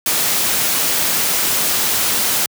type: noise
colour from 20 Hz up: white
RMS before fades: -17 dBFS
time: 0.06-2.46 s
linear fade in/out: 2 ms
effects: high-pass 100 Hz 12 dB/octave